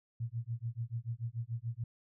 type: tone with tremolo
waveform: sine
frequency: 116.54 Hz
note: A#2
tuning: in tune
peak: -32 dBFS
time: 0.2-1.84 s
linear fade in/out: 5 ms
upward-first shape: sine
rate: 6.9 Hz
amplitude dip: 100%
effects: none